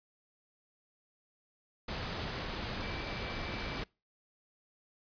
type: tone in noise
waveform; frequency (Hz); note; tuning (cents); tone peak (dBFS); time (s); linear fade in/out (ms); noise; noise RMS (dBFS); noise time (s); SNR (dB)
sine; 2325; D7; -18; -47; 2.82-3.81; 5; pink; -38; 1.88-3.84; -12
effects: noise-tail reverb RT60 0.3 s tail -26 dB re dry + resampled to 11025 Hz